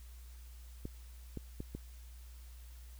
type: clicks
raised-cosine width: 3 ms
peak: -28 dBFS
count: 4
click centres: 0.854 / 1.373 / 1.604 / 1.75 s
effects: added 60 Hz sine -49 dBFS peak until 2.99 s + white hiss -63 dBFS RMS until 2.99 s